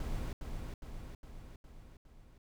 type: noise with echo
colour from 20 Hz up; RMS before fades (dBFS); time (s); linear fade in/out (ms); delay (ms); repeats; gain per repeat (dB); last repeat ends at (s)
brown; -37; 0-0.33; 2; 410; 5; -4; 2.38
effects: none